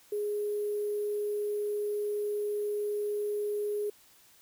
sine tone with sample-and-hold, 415.3 Hz, G#4, in tune, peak -29 dBFS, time 0.12-3.9 s, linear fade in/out 5 ms, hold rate 11025 Hz, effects white hiss -60 dBFS RMS until 4.41 s

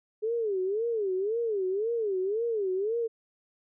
sine tone with vibrato, 417.5 Hz, G#4, 9 cents sharp, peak -26 dBFS, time 0.22-3.08 s, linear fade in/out 20 ms, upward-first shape sine, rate 1.9 Hz, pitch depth 210 cents each way, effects none

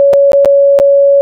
sine tone with dropouts, 560 Hz, C#5, 18 cents sharp, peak -3 dBFS, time 0-1.21 s, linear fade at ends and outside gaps 0 ms, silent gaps 0.132-0.136 / 0.319-0.332 / 0.448-0.457 / 0.789-0.799 s, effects none

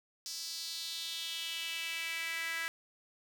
sawtooth tone with high-pass filter sweep, 329.6 Hz, E4, in tune, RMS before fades -39 dBFS, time 0.26-2.68 s, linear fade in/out 0 ms, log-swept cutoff 5200 to 1800 Hz, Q 3.5, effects none

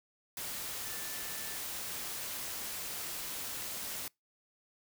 sine tone in noise, 1760 Hz, A6, in tune, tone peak -50 dBFS, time 0.85-1.57 s, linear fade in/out 2 ms, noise white, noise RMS -40 dBFS, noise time 0.37-4.08 s, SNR -13 dB, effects noise-tail reverb RT60 0.2 s tail -26 dB re dry

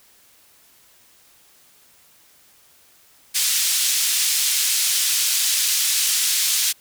white band-pass noise, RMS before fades -20 dBFS, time 3.34-6.73 s, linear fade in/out 20 ms, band 3000 to 9700 Hz, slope 12 dB/octave, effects white hiss -54 dBFS RMS until 6.8 s

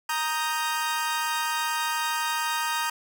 sawtooth chord, Eb major, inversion second, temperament equal, 932.3 / 1244.5 / 1568 Hz, Bb5 / Eb6 / G6, 0 / 0 / 0 cents, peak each -24 / -27 / -29 dBFS, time 0.09-2.9 s, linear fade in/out 5 ms, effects none

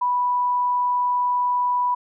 sine tone, 985 Hz, B5, 5 cents flat, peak -18 dBFS, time 0.01-1.95 s, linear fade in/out 10 ms, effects none

